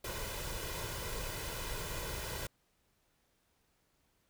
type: noise with comb filter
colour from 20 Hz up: pink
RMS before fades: -40 dBFS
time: 0.04-2.47 s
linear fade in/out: 5 ms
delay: 2 ms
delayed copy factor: +0.6
effects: pink hiss -75 dBFS RMS until 4.29 s